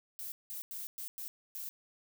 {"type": "noise bursts at uneven times", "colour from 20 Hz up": "violet", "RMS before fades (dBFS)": -42, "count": 6, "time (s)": [[0.19, 0.32], [0.5, 0.62], [0.71, 0.87], [0.98, 1.08], [1.18, 1.28], [1.55, 1.69]], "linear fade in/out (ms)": 0, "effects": []}